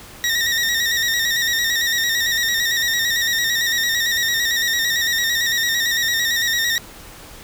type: tone with vibrato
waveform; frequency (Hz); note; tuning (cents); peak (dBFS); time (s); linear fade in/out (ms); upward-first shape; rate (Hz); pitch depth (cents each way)
20% pulse; 1864.7; A#6; 0; -12; 0.24-6.78; 0; square; 8.9; 43
effects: pink hiss -40 dBFS RMS until 7.43 s